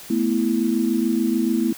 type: chord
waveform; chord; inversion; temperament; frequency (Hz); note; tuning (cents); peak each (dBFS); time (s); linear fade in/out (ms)
sine; A suspended second; none; equal; 220 / 246.9 / 329.6; A3 / B3 / E4; 0 / 0 / 0; -22; 0.1-1.73; 5
effects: white hiss -40 dBFS RMS until 1.77 s